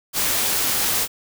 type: noise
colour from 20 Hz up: white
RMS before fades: -21 dBFS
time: 0.13-1.08 s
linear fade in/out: 50 ms
effects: none